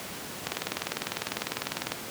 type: two click trains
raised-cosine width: 0.2 ms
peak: -23 / -10 dBFS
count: 11 / 30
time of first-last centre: 0.55-1.779 / 0.47-1.92 s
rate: 8.14 / 20 Hz
effects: pink hiss -38 dBFS RMS until 2.1 s + high-pass 150 Hz 12 dB/octave